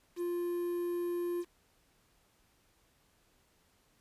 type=tone with quantisation; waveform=triangle; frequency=349.2 Hz; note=F4; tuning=in tune; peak=-30 dBFS; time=0.16-1.45 s; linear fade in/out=50 ms; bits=9; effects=pink hiss -70 dBFS RMS until 4 s + resampled to 32000 Hz